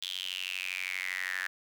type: tone with high-pass filter sweep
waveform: sawtooth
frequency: 92.5 Hz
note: F#2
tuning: in tune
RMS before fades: -36 dBFS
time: 0.02-1.47 s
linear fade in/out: 0 ms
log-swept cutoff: 3400 to 1700 Hz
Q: 8.1
effects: none